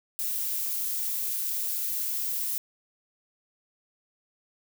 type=noise; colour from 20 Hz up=violet; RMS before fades=-30 dBFS; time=0.19-2.58 s; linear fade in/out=0 ms; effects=none